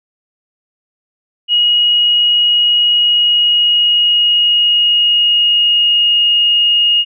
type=tone with pitch glide; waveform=sine; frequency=2893 to 2860 Hz; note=F#7 to F7; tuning=-40 to +41 cents; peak=-8 dBFS; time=1.48-7.05 s; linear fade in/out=50 ms; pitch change=-19 cents; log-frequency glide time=2.93-6.21 s; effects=none